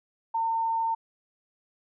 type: tone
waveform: sine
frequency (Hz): 907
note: A#5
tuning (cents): -48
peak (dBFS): -24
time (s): 0.34-0.95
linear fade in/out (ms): 10
effects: none